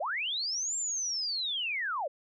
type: linear two-way sweep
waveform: sine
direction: up then down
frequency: 501 to 7459 to 501 Hz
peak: -30 dBFS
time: 0-2.08 s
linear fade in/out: 10 ms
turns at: 0.76 s
effects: none